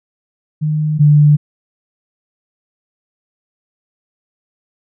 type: tone pair in turn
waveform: sine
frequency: 153 / 148.22 Hz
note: D#3 / D3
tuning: -29 / +16 cents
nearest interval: minor second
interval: 55 cents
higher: first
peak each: -13 / -5 dBFS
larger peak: second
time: 0.61-0.99 / 0.99-1.37 s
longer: neither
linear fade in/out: 20 ms
effects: none